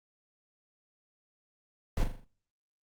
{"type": "noise with echo", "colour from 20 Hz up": "brown", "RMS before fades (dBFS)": -27, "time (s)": [1.97, 2.04], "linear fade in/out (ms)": 2, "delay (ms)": 41, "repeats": 5, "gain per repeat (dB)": -6, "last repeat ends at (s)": 2.245, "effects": ["noise-tail reverb RT60 0.5 s tail -22 dB re dry", "Opus 48 kbps"]}